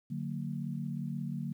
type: chord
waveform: sine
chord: D augmented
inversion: none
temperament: just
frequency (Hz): 146.83 / 183.54 / 229.4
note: D3 / F#3 / A#3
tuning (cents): 0 / -14 / -28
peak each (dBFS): -37 / -39 / -39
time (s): 0.1-1.53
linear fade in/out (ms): 10
effects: 11-bit